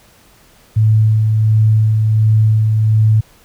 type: tone with tremolo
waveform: sine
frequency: 109 Hz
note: A2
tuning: 16 cents flat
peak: -7 dBFS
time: 0.76-3.21 s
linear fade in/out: 10 ms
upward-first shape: sine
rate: 1.4 Hz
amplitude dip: 30%
effects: pink hiss -48 dBFS RMS until 3.44 s